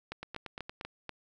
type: two click trains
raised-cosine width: 0.3 ms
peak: -24 / -22 dBFS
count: 6 / 5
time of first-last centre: 0.23-0.811 / 0.12-1.093 s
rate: 8.6 / 4.11 Hz
effects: none